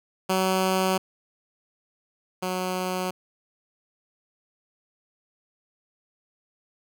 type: tone pair in turn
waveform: 10% pulse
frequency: 188.1 / 184.02 Hz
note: F#3 / F#3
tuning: +29 / -9 cents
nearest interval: unison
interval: 38 cents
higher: first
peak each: -13 / -18 dBFS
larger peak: first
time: 0.29-0.98 / 2.42-3.11 s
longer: neither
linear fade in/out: 10 ms
effects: none